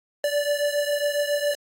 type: beating tone pair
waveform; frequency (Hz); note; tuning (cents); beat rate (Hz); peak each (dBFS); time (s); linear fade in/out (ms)
square; 580 / 587.3; D5 / D5; -22 / 0; 7.3; -24 / -27; 0.24-1.55; 2
effects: AAC 48 kbps